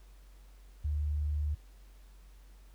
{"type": "tone", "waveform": "sine", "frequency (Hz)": 74.4, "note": "D2", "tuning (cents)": 23, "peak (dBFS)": -29, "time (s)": [0.84, 1.55], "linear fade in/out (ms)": 10, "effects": ["added 47 Hz sine -52 dBFS peak until 2.74 s", "pink hiss -66 dBFS RMS until 2.74 s"]}